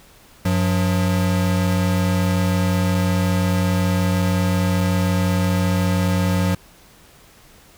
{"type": "tone pair together", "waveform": "square", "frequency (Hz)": [94.9, 180.39], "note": ["F#2", "F#3"], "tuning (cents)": [44, -44], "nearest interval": "major seventh", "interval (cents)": 1112, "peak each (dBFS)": -20, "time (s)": [0.45, 6.55], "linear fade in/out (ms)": 5, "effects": ["pink hiss -49 dBFS RMS until 7.77 s"]}